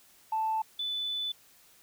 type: tone pair in turn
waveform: sine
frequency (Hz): 880 / 3492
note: A5 / A7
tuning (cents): 0 / -14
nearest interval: 2 octaves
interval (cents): 2386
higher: second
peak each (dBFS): -26 / -30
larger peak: first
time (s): 0.32-0.62 / 0.79-1.32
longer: second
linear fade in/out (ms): 5
effects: tanh soft clip ceiling -22 dBFS + white hiss -60 dBFS RMS until 1.82 s